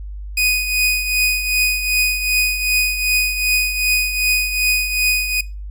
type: tone with tremolo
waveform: sawtooth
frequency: 2489 Hz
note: D#7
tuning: in tune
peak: -9 dBFS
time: 0.37-5.41 s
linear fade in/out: 5 ms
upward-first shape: triangle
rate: 2.6 Hz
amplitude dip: 65%
effects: noise-tail reverb RT60 0.3 s tail -22 dB re dry + added 50 Hz sine -27 dBFS peak until 5.7 s